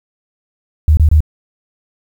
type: tone bursts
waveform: sine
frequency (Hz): 76.9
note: D#2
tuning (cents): -20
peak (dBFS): -5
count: 3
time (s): 0.88-1.205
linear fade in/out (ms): 0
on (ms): 91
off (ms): 26
effects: 7-bit